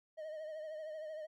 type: tone with vibrato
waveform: triangle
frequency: 622.3 Hz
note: D#5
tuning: in tune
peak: -40 dBFS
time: 0.17-1.27 s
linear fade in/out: 20 ms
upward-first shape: triangle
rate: 13 Hz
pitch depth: 60 cents each way
effects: none